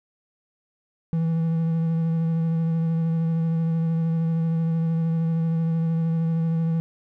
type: tone with vibrato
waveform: triangle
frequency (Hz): 163.9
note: E3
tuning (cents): -10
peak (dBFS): -18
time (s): 1.13-6.8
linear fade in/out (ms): 0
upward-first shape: sine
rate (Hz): 13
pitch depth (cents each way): 17
effects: none